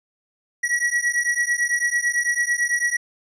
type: beating tone pair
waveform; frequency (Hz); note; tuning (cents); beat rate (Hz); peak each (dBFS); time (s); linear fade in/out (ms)
square; 1920 / 1929; B6 / B6; -49 / -41; 9; -23; 0.63-2.97; 10
effects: resampled to 22050 Hz